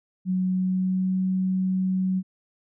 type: tone with pitch glide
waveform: sine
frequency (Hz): 185 to 187.04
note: F#3 to F#3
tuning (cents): 0 to +19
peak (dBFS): -21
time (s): 0.25-2.23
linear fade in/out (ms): 50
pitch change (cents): +19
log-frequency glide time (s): 0.46-1.18
effects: none